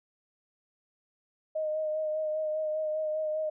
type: tone with vibrato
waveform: sine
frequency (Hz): 620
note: D#5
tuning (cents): -6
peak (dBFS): -28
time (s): 1.55-3.5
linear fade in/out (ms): 10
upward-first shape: sine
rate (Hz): 5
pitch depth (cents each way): 22
effects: none